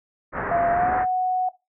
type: low-pass noise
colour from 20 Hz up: white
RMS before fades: -28 dBFS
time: 0.32-1.06 s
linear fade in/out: 50 ms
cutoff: 1800 Hz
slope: 48 dB/octave
type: tone with pitch glide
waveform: sine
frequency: 689 to 738.5 Hz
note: F5 to F#5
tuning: -24 to -3 cents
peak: -19 dBFS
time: 0.51-1.49 s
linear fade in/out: 5 ms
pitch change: +121 cents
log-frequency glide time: 0.71-0.92 s
effects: noise-tail reverb RT60 0.2 s tail -17 dB re dry